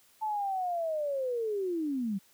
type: linear sweep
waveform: sine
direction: down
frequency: 880 to 185 Hz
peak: -29 dBFS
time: 0.21-2.19 s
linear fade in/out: 20 ms
effects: white hiss -63 dBFS RMS until 2.33 s + high-pass 60 Hz 12 dB/octave